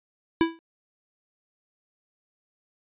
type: tone with exponential decay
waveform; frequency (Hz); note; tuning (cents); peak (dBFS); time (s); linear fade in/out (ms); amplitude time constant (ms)
square; 329.5; E4; -1; -15; 0.41-0.59; 0; 38
effects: resampled to 8000 Hz